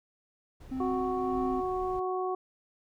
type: noise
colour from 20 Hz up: brown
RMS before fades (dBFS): -46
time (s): 0.6-2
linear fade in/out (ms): 10
type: tone with tremolo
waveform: triangle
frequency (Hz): 260.9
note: C4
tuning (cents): -5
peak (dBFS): -28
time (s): 0.71-1.61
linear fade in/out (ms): 10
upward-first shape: triangle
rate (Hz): 1.7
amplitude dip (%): 50
type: harmonic tone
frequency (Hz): 370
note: F#4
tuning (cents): 0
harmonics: 1 / 2 / 3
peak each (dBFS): -31 / -34 / -36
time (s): 0.8-2.35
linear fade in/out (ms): 5
effects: none